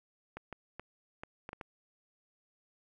clicks, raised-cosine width 0.5 ms, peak -27 dBFS, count 7, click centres 0.37 / 0.527 / 0.796 / 1.235 / 1.491 / 1.531 / 1.612 s, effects 11-bit

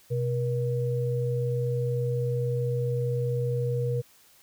sine tone pair together, 126.53 / 477.7 Hz, B2 / A#4, +42 / +42 cents, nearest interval octave + major seventh, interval 2300 cents, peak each -26 / -29 dBFS, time 0.1-4.02 s, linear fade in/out 20 ms, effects white hiss -58 dBFS RMS until 4.42 s

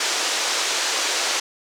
white band-pass noise, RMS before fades -23 dBFS, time 0-1.4 s, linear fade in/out 5 ms, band 350 to 6900 Hz, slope 24 dB/octave, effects none

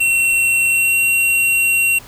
square tone with pitch glide, 2722 to 2741 Hz, F7 to F7, -45 to -33 cents, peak -13 dBFS, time 0-1.99 s, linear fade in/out 10 ms, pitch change +12 cents, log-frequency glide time 0.7-0.98 s, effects added 110 Hz sine -46 dBFS peak until 2.07 s + pink hiss -40 dBFS RMS until 2.07 s

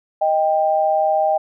sine tone pair together, 625 / 789.1 Hz, D#5 / G5, +8 / +11 cents, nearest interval major third, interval 403 cents, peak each -17 dBFS, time 0.21-1.38 s, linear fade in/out 10 ms, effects none

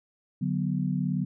sine chord, B minor, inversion first, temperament equal, 146.83 / 185 / 246.9 Hz, D3 / F#3 / B3, 0 / 0 / 0 cents, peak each -29 / -28 / -32 dBFS, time 0.41-1.25 s, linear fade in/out 10 ms, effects none

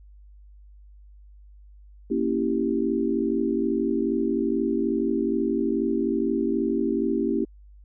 sine chord, A# diminished seventh, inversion none, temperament equal, 233.1 / 277.2 / 329.6 / 392 Hz, A#3 / C#4 / E4 / G4, 0 / 0 / 0 / 0 cents, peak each -27 dBFS, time 2.1-7.45 s, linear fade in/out 10 ms, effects added 50 Hz sine -46 dBFS peak until 7.84 s

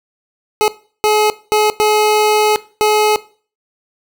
25% pulse tone bursts at uneven times, 425.1 Hz, G#4, 40 cents sharp, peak -6 dBFS, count 5, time 0.61-0.68 / 1.04-1.3 / 1.52-1.7 / 1.8-2.56 / 2.81-3.16 s, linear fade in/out 0 ms, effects noise-tail reverb RT60 0.4 s tail -18 dB re dry

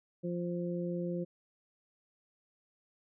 harmonic tone, 174.61 Hz, F3, in tune, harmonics 1 / 2 / 3, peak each -35 / -38 / -40 dBFS, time 0.23-1.25 s, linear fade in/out 20 ms, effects none

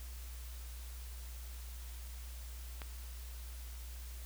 click, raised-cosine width 0.3 ms, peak -28 dBFS, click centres 2.818 s, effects added 60 Hz sine -44 dBFS peak until 4.25 s + white hiss -55 dBFS RMS until 4.25 s

